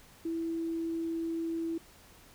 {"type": "tone", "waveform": "sine", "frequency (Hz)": 329.8, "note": "E4", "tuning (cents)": 1, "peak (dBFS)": -31, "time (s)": [0.25, 1.78], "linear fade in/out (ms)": 5, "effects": ["pink hiss -57 dBFS RMS until 2.34 s"]}